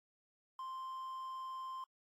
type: tone with quantisation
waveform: triangle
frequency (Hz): 1046.5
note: C6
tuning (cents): 0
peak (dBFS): -40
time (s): 0.59-1.84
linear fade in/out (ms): 2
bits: 11
effects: AAC 64 kbps